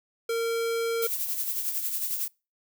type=tone; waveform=square; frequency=460 Hz; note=A#4; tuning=23 cents flat; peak=-26 dBFS; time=0.29-1.07 s; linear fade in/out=5 ms
type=noise with tremolo; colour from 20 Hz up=violet; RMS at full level=-28 dBFS; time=1.02-2.28 s; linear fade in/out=5 ms; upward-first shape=sine; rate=11 Hz; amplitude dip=50%
effects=noise-tail reverb RT60 0.3 s tail -26 dB re dry